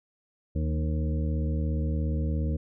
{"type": "harmonic tone with a mistuned harmonic", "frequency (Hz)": 77.1, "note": "D#2", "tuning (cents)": -15, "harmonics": [1, 2, 3, 4, 6, 7], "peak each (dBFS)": [-26, -32, -36, -38, -42, -43], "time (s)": [0.55, 2.57], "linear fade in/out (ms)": 10, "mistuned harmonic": 2, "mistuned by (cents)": 31, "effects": []}